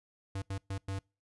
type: tone bursts at uneven times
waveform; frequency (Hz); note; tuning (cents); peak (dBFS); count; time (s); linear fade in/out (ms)
square; 97.3; G2; -12; -35; 4; 0.35-0.42 / 0.5-0.58 / 0.7-0.78 / 0.88-0.99; 5
effects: noise-tail reverb RT60 0.3 s tail -26 dB re dry + resampled to 24000 Hz